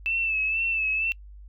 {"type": "tone with vibrato", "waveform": "sine", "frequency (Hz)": 2637, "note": "E7", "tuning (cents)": 0, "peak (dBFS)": -23, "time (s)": [0.06, 1.12], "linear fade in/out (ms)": 0, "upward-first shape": "sine", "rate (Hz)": 2.1, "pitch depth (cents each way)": 47, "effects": ["noise-tail reverb RT60 0.1 s tail -25 dB re dry", "added 50 Hz sine -42 dBFS peak until 1.48 s"]}